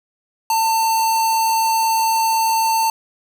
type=tone with notch filter; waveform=square; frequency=897 Hz; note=A5; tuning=33 cents sharp; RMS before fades=-17 dBFS; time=0.5-2.9 s; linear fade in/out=2 ms; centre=1900 Hz; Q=0.62; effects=7-bit